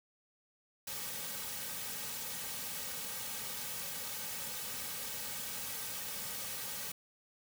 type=noise with comb filter; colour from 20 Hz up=white; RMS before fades=-41 dBFS; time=0.87-6.92 s; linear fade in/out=5 ms; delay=2.9 ms; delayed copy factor=-0.9; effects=none